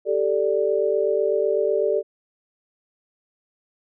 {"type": "chord", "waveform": "sine", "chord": "G suspended second", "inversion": "none", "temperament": "equal", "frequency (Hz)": [392, 440, 587.3], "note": ["G4", "A4", "D5"], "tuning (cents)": [0, 0, 0], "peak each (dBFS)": [-23, -22, -23], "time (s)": [0.05, 2.03], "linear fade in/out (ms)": 50, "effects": []}